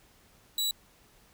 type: tone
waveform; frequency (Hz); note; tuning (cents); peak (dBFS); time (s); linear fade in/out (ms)
sawtooth; 3918; B7; -15; -24; 0.58-0.71; 2
effects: pink hiss -61 dBFS RMS until 1.33 s